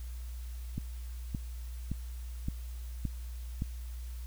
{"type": "click train", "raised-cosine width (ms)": 5, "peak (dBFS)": -21, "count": 6, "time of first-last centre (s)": [0.78, 3.621], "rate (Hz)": 1.76, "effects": ["added 60 Hz sine -38 dBFS peak until 4.26 s", "white hiss -57 dBFS RMS until 4.26 s"]}